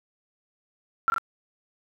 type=tone with echo; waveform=sine; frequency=1358 Hz; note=F6; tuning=49 cents flat; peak=-17 dBFS; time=1.08-1.1 s; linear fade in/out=0 ms; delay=41 ms; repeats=2; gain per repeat=-3 dB; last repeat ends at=1.182 s; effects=none